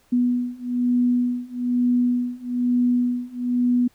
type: beating tone pair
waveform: sine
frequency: 244.9 / 246 Hz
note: B3 / B3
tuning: -14 / -7 cents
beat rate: 1.1 Hz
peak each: -22 / -21 dBFS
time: 0.12-3.88 s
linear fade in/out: 10 ms
effects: pink hiss -60 dBFS RMS until 3.94 s